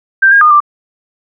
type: tone with pitch steps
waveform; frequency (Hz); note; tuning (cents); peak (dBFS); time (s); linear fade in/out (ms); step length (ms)
sine; 1571 / 1623 / 1221 / 1181; G6 / G#6 / D#6 / D6; +3 / -40 / -33 / +9; -3; 0.22-0.604; 10; 96
effects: none